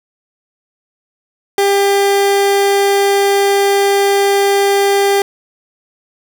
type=tone; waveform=30% pulse; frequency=398.7 Hz; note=G4; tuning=29 cents sharp; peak=-7 dBFS; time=1.58-5.22 s; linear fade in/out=2 ms; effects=none